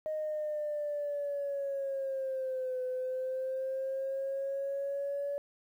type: linear two-way sweep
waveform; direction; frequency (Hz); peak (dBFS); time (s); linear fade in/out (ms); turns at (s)
sine; down then up; 622.3 to 507 to 570; -31; 0.06-5.38; 0; 2.82
effects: tanh soft clip ceiling -28 dBFS + 11-bit